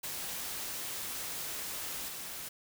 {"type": "noise with level steps", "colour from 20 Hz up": "white", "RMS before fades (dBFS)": [-39, -42], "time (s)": [0.03, 2.49], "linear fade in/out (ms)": 10, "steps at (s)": 2.08, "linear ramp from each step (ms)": 5, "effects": []}